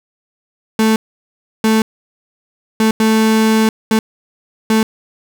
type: tone bursts at uneven times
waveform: 35% pulse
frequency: 220 Hz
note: A3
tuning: in tune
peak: -8 dBFS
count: 6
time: 0.79-0.96 / 1.64-1.82 / 2.8-2.91 / 3-3.69 / 3.91-3.99 / 4.7-4.83 s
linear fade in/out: 2 ms
effects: none